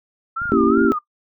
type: tone with vibrato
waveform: sine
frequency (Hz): 1303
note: E6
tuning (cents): -20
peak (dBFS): -21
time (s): 0.36-0.99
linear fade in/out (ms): 10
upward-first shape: sine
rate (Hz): 2.7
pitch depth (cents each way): 150
type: clicks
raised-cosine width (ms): 5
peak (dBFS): -25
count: 12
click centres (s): 0.418 / 0.456 / 0.495 / 0.54 / 0.573 / 0.608 / 0.639 / 0.671 / 0.702 / 0.777 / 0.816 / 0.848
type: chord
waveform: sine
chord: A# diminished seventh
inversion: none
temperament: equal with one note detuned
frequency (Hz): 233.1 / 277.2 / 332.1 / 392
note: A#3 / C#4 / E4 / G4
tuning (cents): 0 / 0 / +13 / 0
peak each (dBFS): -18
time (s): 0.52-0.92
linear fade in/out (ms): 0
effects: noise-tail reverb RT60 0.1 s tail -17 dB re dry